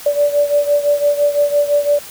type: beating tone pair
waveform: sine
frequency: 579 / 584.9 Hz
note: D5 / D5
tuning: -25 / -7 cents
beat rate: 5.9 Hz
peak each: -13 / -17 dBFS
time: 0.06-1.99 s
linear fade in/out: 5 ms
effects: white hiss -34 dBFS RMS until 2.1 s